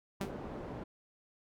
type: low-pass noise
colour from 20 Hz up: white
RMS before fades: -43 dBFS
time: 0.2-0.84 s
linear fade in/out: 10 ms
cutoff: 540 Hz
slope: 12 dB/octave
type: tone with exponential decay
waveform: sawtooth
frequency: 196 Hz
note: G3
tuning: in tune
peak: -28 dBFS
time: 0.21-0.35 s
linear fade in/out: 0 ms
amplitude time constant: 29 ms
effects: none